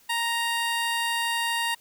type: tone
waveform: 15% pulse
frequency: 932.3 Hz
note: A#5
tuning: in tune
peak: -18 dBFS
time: 0.09-1.75 s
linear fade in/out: 10 ms
effects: white hiss -58 dBFS RMS until 1.8 s